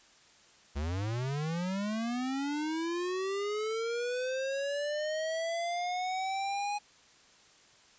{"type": "linear sweep", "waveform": "square", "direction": "up", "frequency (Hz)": [67.6, 830.6], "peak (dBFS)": -32, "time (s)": [0.75, 6.79], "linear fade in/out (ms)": 20, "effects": ["white hiss -60 dBFS RMS until 7.98 s", "resampled to 16000 Hz"]}